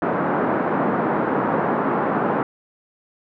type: band-pass noise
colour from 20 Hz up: pink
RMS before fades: -21 dBFS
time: 0.02-2.43 s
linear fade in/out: 2 ms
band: 180 to 1400 Hz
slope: 24 dB/octave
effects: none